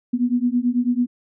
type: beating tone pair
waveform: sine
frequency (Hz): 240 / 249.1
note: B3 / B3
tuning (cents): -49 / +15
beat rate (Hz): 9.1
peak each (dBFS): -20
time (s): 0.13-1.07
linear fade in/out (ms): 10
effects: none